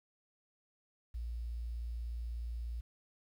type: tone with quantisation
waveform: sine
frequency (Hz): 58.27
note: A#1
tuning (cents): 0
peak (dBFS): -37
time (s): 1.14-2.81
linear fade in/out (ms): 10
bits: 11
effects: none